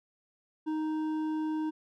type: tone with hard clipping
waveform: sine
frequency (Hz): 311.5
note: D#4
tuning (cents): +2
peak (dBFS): -31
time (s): 0.66-1.71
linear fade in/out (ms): 20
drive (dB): 7
effects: none